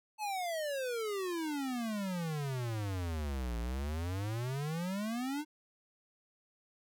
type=exponential two-way sweep; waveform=square; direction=down then up; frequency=875 to 56.4 to 309.2 Hz; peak=-35 dBFS; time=0.18-5.45 s; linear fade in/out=50 ms; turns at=3.58 s; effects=none